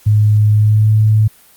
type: tone with pitch glide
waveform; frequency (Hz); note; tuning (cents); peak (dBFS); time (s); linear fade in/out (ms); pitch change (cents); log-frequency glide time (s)
sine; 105.9 to 108.13; G#2 to A2; +34 to -30; -7; 0.06-1.28; 10; +36; 0.55-0.92
effects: white hiss -46 dBFS RMS until 1.56 s + Opus 48 kbps